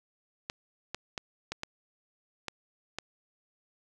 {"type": "clicks", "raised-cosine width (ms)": 0.2, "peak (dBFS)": -17, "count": 7, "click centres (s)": [0.499, 0.946, 1.178, 1.52, 1.634, 2.483, 2.986], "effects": []}